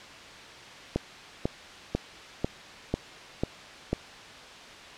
click train, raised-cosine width 2 ms, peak -12 dBFS, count 7, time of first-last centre 0.96-3.93 s, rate 2.02 Hz, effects white hiss -45 dBFS RMS until 4.97 s + low-pass 4000 Hz 12 dB/octave

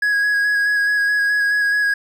triangle tone with vibrato, 1661.2 Hz, G#6, in tune, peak -13 dBFS, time 0.02-1.94 s, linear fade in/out 5 ms, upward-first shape square, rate 4.7 Hz, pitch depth 14 cents each way, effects none

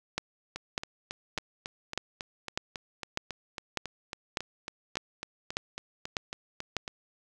two click trains, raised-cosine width 0.2 ms, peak -12 / -19 dBFS, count 12 / 24, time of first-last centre 0.18-6.767 / 0.56-6.879 s, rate 1.67 / 3.64 Hz, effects none

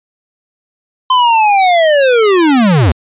square linear sweep, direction down, 1036 to 69.3 Hz, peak -7 dBFS, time 1.1-2.92 s, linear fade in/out 5 ms, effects resampled to 8000 Hz

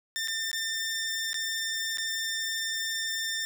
15% pulse tone with dropouts, 1797 Hz, A6, 36 cents sharp, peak -23 dBFS, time 0.16-3.45 s, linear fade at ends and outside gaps 0 ms, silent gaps 0.275-0.282 / 0.515-0.53 / 1.331-1.343 / 1.973-1.983 s, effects none

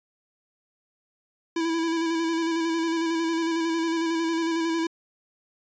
square tone with vibrato, 329.6 Hz, E4, in tune, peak -24 dBFS, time 1.56-4.87 s, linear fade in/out 5 ms, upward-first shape square, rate 11 Hz, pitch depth 25 cents each way, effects resampled to 16000 Hz

